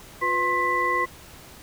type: tone cluster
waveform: sine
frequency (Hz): 355.8 / 499.1 / 1063 / 1984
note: F4 / B4 / C6 / B6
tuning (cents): +32 / +18 / +27 / +7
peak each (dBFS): -31 / -31 / -23 / -25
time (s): 0.21-1.06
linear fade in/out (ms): 20
effects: pink hiss -46 dBFS RMS until 1.62 s